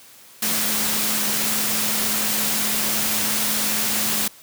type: tone in noise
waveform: sine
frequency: 213.4 Hz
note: G#3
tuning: 47 cents sharp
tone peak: -32 dBFS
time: 0.42-4.28 s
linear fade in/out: 5 ms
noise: white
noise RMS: -22 dBFS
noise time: 0.42-4.28 s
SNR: -13 dB
effects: white hiss -47 dBFS RMS until 4.42 s + high-pass 80 Hz 12 dB/octave